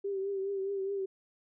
sine tone with vibrato, 392 Hz, G4, in tune, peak -31 dBFS, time 0.04-1.06 s, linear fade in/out 10 ms, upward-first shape triangle, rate 4.8 Hz, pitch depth 50 cents each way, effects none

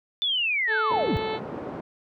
sine linear sweep, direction down, 3544 to 60 Hz, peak -22 dBFS, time 0.22-1.17 s, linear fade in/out 0 ms
harmonic tone, 437.4 Hz, A4, 10 cents flat, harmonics 1 / 2 / 3 / 4 / 5 / 6 / 7 / 8 / 9 / 10, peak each -29 / -32 / -41 / -43 / -39 / -45 / -43 / -43 / -44 / -49 dBFS, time 0.67-1.4 s, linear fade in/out 50 ms
pink band-pass noise, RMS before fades -35 dBFS, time 0.9-1.81 s, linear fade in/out 10 ms, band 200 to 750 Hz, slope 12 dB/octave
effects none

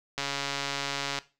click train, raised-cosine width 0.2 ms, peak -13 dBFS, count 142, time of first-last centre 0.18-1.187 s, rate 140 Hz, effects noise-tail reverb RT60 0.3 s tail -17 dB re dry

